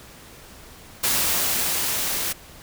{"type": "noise with level ramp", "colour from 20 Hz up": "white", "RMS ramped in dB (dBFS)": [-21, -26], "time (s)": [1.03, 2.33], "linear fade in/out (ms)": 10, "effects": ["pink hiss -45 dBFS RMS until 2.62 s"]}